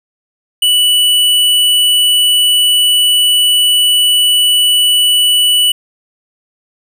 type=tone; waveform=square; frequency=2960 Hz; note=F#7; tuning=in tune; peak=-8 dBFS; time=0.62-5.72 s; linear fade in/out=5 ms; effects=none